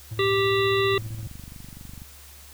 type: tone with tremolo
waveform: triangle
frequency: 110 Hz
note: A2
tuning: in tune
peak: -27 dBFS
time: 0.11-1.27 s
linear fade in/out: 5 ms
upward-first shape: sine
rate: 15 Hz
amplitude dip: 60%
type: harmonic tone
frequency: 392 Hz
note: G4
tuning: in tune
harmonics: 1 / 3 / 5 / 7 / 9 / 10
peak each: -21 / -28 / -29 / -31 / -33 / -32 dBFS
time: 0.19-0.98 s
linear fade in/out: 2 ms
type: click train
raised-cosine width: 5 ms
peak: -29 dBFS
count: 27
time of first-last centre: 0.94-2.019 s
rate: 24.1 Hz
effects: added 71 Hz sine -48 dBFS peak until 2.53 s + white hiss -48 dBFS RMS until 2.53 s